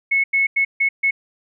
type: tone bursts at uneven times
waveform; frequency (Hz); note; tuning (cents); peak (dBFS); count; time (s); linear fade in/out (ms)
sine; 2194; C#7; -18; -14; 5; 0.11-0.24 / 0.33-0.47 / 0.56-0.65 / 0.8-0.89 / 1.03-1.11; 10
effects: none